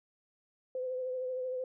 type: tone with vibrato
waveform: sine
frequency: 510 Hz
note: C5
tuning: 44 cents flat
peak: -33 dBFS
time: 0.75-1.64 s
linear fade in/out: 2 ms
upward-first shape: triangle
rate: 13 Hz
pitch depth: 35 cents each way
effects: none